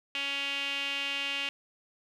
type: tone with band-pass filter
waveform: sawtooth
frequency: 279.3 Hz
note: C#4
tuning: 13 cents sharp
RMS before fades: -33 dBFS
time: 0.15-1.49 s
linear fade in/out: 0 ms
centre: 2800 Hz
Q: 5.5
effects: none